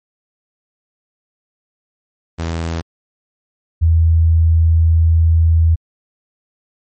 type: tone pair in turn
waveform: sawtooth / sine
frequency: 82.8 / 81.85 Hz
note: E2 / E2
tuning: +8 / -12 cents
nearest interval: unison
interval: 20 cents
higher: first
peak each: -15 / -8 dBFS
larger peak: second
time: 2.38-2.82 / 3.81-5.76 s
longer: second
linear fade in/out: 20 ms
effects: MP3 32 kbps